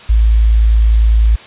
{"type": "tone with quantisation", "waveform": "sine", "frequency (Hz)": 55, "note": "A1", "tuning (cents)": 0, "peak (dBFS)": -6, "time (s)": [0.09, 1.36], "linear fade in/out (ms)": 10, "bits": 6, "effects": ["white hiss -35 dBFS RMS until 1.46 s", "resampled to 8000 Hz"]}